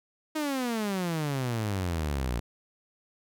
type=exponential sweep; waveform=sawtooth; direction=down; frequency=316.2 to 56.9 Hz; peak=-24 dBFS; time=0.35-2.4 s; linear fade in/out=10 ms; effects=none